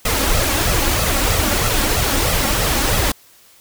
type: noise with flanger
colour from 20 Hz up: pink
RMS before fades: -17 dBFS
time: 0.05-3.12 s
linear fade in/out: 5 ms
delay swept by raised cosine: 1.5 to 3.7 ms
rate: 3.1 Hz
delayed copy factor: +0.65
effects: white hiss -49 dBFS RMS until 3.6 s